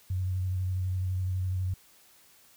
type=tone with vibrato; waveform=sine; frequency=92.5 Hz; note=F#2; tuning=in tune; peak=-27 dBFS; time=0.1-1.74 s; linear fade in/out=5 ms; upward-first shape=sine; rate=12 Hz; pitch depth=24 cents each way; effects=white hiss -59 dBFS RMS until 2.56 s